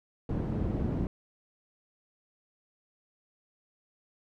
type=low-pass noise; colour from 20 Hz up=white; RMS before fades=-31 dBFS; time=0.29-1.07 s; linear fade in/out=2 ms; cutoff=230 Hz; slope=12 dB/octave; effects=none